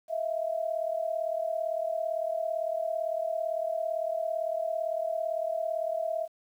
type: tone pair together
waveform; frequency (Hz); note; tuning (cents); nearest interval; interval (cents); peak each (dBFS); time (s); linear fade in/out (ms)
sine; 641.2 / 679; E5 / F5; -48 / -49; minor second; 99; -30 / -32; 0.08-6.28; 50
effects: 10-bit

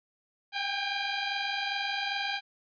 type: tone pair together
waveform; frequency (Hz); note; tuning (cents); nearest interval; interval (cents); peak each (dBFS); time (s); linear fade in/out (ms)
10% pulse; 784 / 806.5; G5 / G5; 0 / +49; unison; 49; -26 / -23; 0.52-2.41; 50
effects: resampled to 11025 Hz

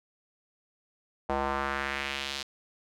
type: tone with band-pass filter sweep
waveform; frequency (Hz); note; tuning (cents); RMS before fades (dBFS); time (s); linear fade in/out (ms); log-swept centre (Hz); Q
square; 69; C#2; -7; -32; 1.29-2.43; 5; 750 to 4300; 1.7
effects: none

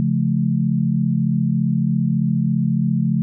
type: chord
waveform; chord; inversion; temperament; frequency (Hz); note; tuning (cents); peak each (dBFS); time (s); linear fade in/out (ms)
sine; Db augmented; none; just; 138.59 / 173.24 / 216.5; Db3 / F3 / A3; 0 / -14 / -28; -20; 0-3.22; 0
effects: none

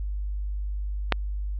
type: click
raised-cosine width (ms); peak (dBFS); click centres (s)
0.3; -3; 1.123
effects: added 50 Hz sine -27 dBFS peak until 1.59 s + low-pass 4000 Hz 12 dB/octave

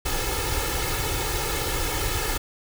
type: noise with comb filter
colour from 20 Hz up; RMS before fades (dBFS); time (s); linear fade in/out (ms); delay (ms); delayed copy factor
pink; -26; 0.05-2.38; 10; 2.3; +0.9
effects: none

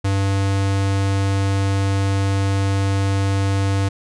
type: tone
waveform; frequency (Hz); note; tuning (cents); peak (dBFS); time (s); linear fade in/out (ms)
square; 98; G2; 0; -17; 0.04-3.89; 10
effects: resampled to 22050 Hz

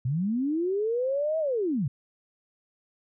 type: linear two-way sweep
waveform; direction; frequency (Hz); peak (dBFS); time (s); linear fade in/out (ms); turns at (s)
sine; up then down; 117.2 to 650 to 117.2; -24; 0.05-1.88; 5; 1.39
effects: none

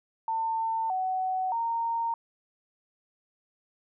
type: tone with pitch steps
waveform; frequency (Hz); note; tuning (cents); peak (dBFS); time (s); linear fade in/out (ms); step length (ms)
sine; 899 / 749 / 923; A5 / F#5 / A#5; +37 / +21 / -17; -26; 0.28-2.14; 2; 620
effects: none

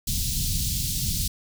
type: band-stop noise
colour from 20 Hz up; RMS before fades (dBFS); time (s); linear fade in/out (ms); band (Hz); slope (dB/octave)
pink; -26; 0.07-1.28; 5; 180 to 3800; 24
effects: none

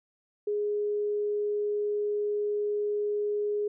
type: tone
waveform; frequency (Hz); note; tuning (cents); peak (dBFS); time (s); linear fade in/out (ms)
sine; 415.3; G#4; 0; -26; 0.47-3.68; 5
effects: none

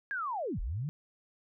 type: linear two-way sweep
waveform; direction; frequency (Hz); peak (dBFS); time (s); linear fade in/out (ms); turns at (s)
sine; down then up; 1661.2 to 30.87 to 159.3; -32; 0.11-0.89; 0; 0.6
effects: none

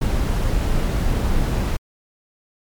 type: noise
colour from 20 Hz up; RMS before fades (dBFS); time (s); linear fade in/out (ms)
brown; -19; 0.01-1.77; 10
effects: MP3 96 kbps

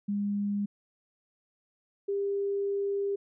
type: tone pair in turn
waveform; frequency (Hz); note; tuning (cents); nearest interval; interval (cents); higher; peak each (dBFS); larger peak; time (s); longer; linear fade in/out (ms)
sine; 203.3 / 399.4; G#3 / G4; -37 / +32; octave; 1169; second; -27 / -27; neither; 0.08-0.66 / 2.08-3.16; second; 10
effects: none

